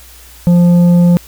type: tone with tanh clipping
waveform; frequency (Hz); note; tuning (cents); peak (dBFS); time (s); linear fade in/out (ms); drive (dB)
triangle; 174.61; F3; 0; -6; 0.47-1.17; 0; 11
effects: added 60 Hz sine -39 dBFS peak until 1.27 s + white hiss -39 dBFS RMS until 1.27 s